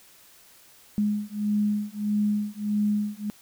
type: beating tone pair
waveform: sine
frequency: 207.7 / 209.3 Hz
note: G#3 / G#3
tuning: 0 / +14 cents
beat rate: 1.6 Hz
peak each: -26 dBFS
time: 0.98-3.3 s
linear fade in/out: 0 ms
effects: white hiss -54 dBFS RMS until 3.41 s